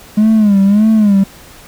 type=tone with vibrato; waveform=triangle; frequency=207.7 Hz; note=G#3; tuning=in tune; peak=-3 dBFS; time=0.17-1.24 s; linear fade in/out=10 ms; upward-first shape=sine; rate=1.7 Hz; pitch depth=110 cents each way; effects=tanh soft clip ceiling -1 dBFS + pink hiss -38 dBFS RMS until 1.67 s